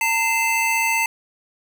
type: tone cluster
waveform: square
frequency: 909 / 2077 / 2632 Hz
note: A#5 / C7 / E7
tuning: -44 / -13 / -3 cents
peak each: -23 dBFS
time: 0.01-1.06 s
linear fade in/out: 2 ms
effects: none